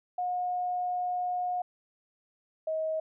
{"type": "tone pair in turn", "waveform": "sine", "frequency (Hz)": [721, 633.6], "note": ["F#5", "D#5"], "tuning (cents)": [-45, 31], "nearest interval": "major second", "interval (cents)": 224, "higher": "first", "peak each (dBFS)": -28, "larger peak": "neither", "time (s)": [[0.18, 1.62], [2.67, 3]], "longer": "first", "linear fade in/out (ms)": 5, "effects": []}